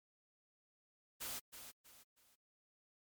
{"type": "noise with echo", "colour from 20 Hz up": "white", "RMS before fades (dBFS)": -44, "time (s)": [1.2, 1.4], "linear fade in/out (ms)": 20, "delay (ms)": 320, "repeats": 3, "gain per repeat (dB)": -9, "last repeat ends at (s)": 2.36, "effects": ["MP3 96 kbps"]}